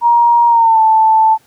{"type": "tone with pitch glide", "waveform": "sine", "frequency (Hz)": [944, 880.8], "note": ["A#5", "A5"], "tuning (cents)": [22, 2], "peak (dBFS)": -6, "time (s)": [0.01, 1.38], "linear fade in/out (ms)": 50, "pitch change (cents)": -120, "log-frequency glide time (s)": [0.48, 0.81], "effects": ["pink hiss -51 dBFS RMS until 1.46 s", "high-pass 100 Hz 12 dB/octave"]}